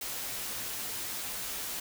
white noise with comb filter, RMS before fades -37 dBFS, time 0.01-1.8 s, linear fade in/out 5 ms, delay 13 ms, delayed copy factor -0.55, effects none

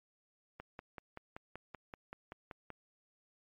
click train, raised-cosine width 0.5 ms, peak -30 dBFS, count 12, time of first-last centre 0.6-2.703 s, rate 5.23 Hz, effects MP3 48 kbps

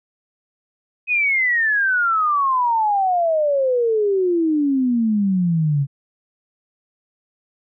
sine exponential sweep, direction down, 2537 to 136 Hz, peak -15 dBFS, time 1.07-5.87 s, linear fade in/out 50 ms, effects none

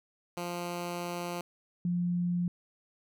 10% pulse / sine tone pair in turn, 174.61 / 175.72 Hz, F3 / F3, 0 / +11 cents, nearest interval unison, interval 11 cents, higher second, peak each -26 / -27 dBFS, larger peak first, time 0.37-1.41 / 1.85-2.48 s, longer first, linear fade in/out 2 ms, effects none

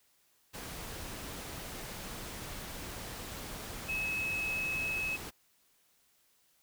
sine tone in noise, 2576 Hz, E7, 41 cents flat, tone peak -32 dBFS, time 3.88-5.17 s, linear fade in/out 20 ms, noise pink, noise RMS -43 dBFS, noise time 0.53-5.31 s, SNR +8 dB, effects white hiss -70 dBFS RMS until 6.62 s

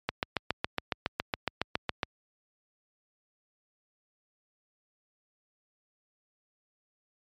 click train, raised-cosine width 0.3 ms, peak -11 dBFS, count 15, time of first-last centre 0.09-2.032 s, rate 7.21 Hz, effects high-pass 60 Hz 12 dB/octave + MP3 96 kbps

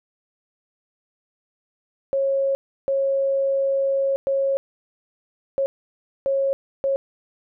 sine tone bursts at uneven times, 546 Hz, C#5, 26 cents flat, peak -18 dBFS, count 6, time 2.13-2.55 / 2.88-4.16 / 4.27-4.57 / 5.58-5.66 / 6.26-6.53 / 6.84-6.96 s, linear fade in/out 0 ms, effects none

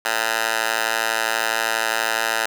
10% pulse tone with high-pass filter, 112.3 Hz, A2, 36 cents sharp, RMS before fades -22 dBFS, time 0.05-2.46 s, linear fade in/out 5 ms, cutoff 1100 Hz, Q 1.6, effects none

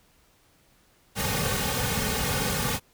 pink noise with comb filter, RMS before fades -27 dBFS, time 1.15-2.8 s, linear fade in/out 50 ms, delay 3 ms, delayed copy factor -0.9, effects pink hiss -62 dBFS RMS until 2.93 s

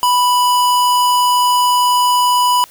square tone, 987.8 Hz, B5, in tune, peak -11 dBFS, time 0.03-2.64 s, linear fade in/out 0 ms, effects white hiss -43 dBFS RMS until 2.7 s

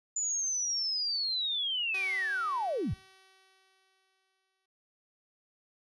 sine linear sweep, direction down, 7040 to 57.6 Hz, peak -29 dBFS, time 0.16-2.94 s, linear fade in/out 5 ms
5% pulse tone with exponential decay, 380.7 Hz, F#4, 49 cents sharp, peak -29 dBFS, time 1.94-4.66 s, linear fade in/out 5 ms, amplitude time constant 590 ms
effects noise-tail reverb RT60 0.3 s tail -23 dB re dry + resampled to 24000 Hz

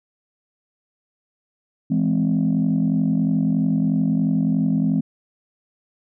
sine tone cluster, 165.8 / 208.9 / 259.9 Hz, E3 / G#3 / C4, +10 / +10 / -11 cents, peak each -20 dBFS, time 1.9-5.01 s, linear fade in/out 10 ms, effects tanh soft clip ceiling -11 dBFS

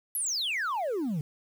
sine exponential sweep, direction down, 11840 to 139.3 Hz, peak -25 dBFS, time 0.15-1.21 s, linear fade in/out 2 ms, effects tanh soft clip ceiling -27 dBFS + 9-bit

